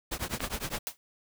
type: noise with tremolo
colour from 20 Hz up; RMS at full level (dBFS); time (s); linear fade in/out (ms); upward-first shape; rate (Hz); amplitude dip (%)
pink; -31; 0.11-0.79; 10; triangle; 9.8; 100
type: clicks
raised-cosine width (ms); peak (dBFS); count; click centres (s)
0.3; -17; 2; 0.405 / 0.443
type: noise with exponential decay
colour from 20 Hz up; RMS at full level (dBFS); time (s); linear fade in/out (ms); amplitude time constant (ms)
white; -30; 0.87-0.97; 0; 20
effects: none